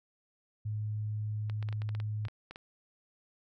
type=tone; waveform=sine; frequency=106.5 Hz; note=G#2; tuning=44 cents sharp; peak=-32 dBFS; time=0.65-2.28 s; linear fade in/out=10 ms
type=clicks; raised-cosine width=0.3 ms; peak=-29 dBFS; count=12; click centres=1.498 / 1.627 / 1.688 / 1.727 / 1.819 / 1.891 / 1.95 / 2.001 / 2.252 / 2.284 / 2.51 / 2.559 s
effects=none